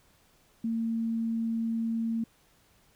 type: tone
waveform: sine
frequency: 227.4 Hz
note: A#3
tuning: 43 cents flat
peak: -27 dBFS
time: 0.64-2.24 s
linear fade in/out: 5 ms
effects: pink hiss -64 dBFS RMS until 2.95 s